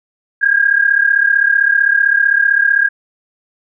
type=tone pair together; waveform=sine; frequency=1605 / 1640.6 Hz; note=G6 / G#6; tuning=+40 / -22 cents; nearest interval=unison; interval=38 cents; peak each=-12 dBFS; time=0.41-2.89 s; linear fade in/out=20 ms; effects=none